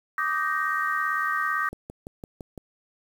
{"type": "chord", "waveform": "sine", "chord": "Eb major seventh", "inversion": "third", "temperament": "just", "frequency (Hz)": [1166.7, 1244.5, 1555.6, 1866.8], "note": ["D6", "Eb6", "G6", "Bb6"], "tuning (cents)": [-12, 0, -14, 2], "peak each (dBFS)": -29, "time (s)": [0.18, 1.69], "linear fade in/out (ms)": 2}
{"type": "click train", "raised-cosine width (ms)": 2, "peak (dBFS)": -24, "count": 6, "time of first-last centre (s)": [1.73, 2.577], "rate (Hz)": 5.9}
{"effects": ["8-bit"]}